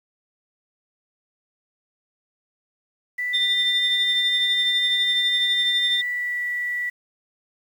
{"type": "tone with pitch glide", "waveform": "sine", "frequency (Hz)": [1975.5, 1955.1], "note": ["B6", "B6"], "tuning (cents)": [0, -18], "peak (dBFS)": -23, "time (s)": [3.18, 6.9], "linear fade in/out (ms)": 10, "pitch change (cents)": -18, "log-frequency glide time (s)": [5.01, 6.45]}
{"type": "tone with tremolo", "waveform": "sine", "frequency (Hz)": 3598, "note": "A7", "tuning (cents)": 38, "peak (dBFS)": -16, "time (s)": [3.33, 6.02], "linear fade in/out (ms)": 20, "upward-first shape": "triangle", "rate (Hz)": 12, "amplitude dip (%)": 45}
{"effects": ["tanh soft clip ceiling -13 dBFS", "8-bit"]}